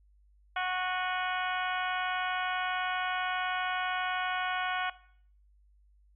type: harmonic tone with a mistuned harmonic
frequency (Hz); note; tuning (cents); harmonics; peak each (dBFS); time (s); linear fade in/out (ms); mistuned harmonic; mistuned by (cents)
367.7; F#4; -11; 2 / 3 / 4 / 5 / 6 / 7 / 8 / 9; -33 / -37 / -34 / -41 / -40 / -43 / -43 / -45; 0.56-4.9; 5; 7; -63
effects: noise-tail reverb RT60 0.6 s tail -19 dB re dry + added 50 Hz sine -60 dBFS peak until 6.15 s